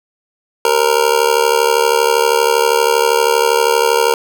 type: tone with amplitude modulation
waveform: 25% pulse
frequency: 466.2 Hz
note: A#4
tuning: in tune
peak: -3 dBFS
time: 0.65-4.14 s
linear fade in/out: 2 ms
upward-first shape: sine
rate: 72.6 Hz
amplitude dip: 85%
effects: none